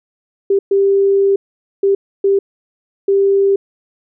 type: tone bursts at uneven times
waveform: sine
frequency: 394.5 Hz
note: G4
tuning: 11 cents sharp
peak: -9 dBFS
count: 5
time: 0.5-0.59 / 0.71-1.36 / 1.83-1.95 / 2.24-2.39 / 3.08-3.56 s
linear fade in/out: 5 ms
effects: none